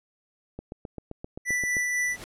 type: click train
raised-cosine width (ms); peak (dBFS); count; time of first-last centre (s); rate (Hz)
2; -23; 10; 0.59-1.768; 7.64
type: tone with tremolo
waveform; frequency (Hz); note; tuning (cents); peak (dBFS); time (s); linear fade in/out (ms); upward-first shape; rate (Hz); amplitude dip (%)
square; 1975.5; B6; 0; -24; 1.45-2.17; 50; sine; 4; 25
type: noise with exponential growth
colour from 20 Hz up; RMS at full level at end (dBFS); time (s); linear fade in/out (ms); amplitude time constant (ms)
pink; -39; 1.86-2.24; 0; 82
effects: low-pass 11000 Hz 12 dB/octave